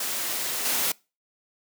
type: noise with level steps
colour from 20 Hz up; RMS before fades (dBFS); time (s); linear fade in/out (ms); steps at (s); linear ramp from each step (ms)
white; -29 / -25; 0-0.92; 5; 0.65; 5
effects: noise-tail reverb RT60 0.3 s tail -25 dB re dry + high-pass 200 Hz 12 dB/octave